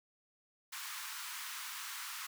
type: high-pass noise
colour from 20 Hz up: pink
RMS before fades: -44 dBFS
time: 0.72-2.27 s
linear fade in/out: 10 ms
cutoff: 1000 Hz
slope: 48 dB/octave
effects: none